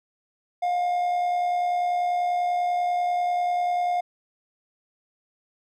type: tone with amplitude modulation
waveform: triangle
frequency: 711 Hz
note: F5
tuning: 31 cents sharp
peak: -18 dBFS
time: 0.62-4.01 s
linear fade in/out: 10 ms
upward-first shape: sine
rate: 70.2 Hz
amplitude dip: 35%
effects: none